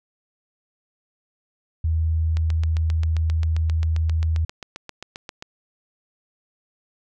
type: tone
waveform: sine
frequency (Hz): 80.4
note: E2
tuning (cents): -43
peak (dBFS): -18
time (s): 1.84-4.45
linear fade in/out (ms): 5
type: click train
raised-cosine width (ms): 0.2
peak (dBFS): -17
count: 24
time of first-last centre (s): 2.37-5.424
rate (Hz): 7.53
effects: none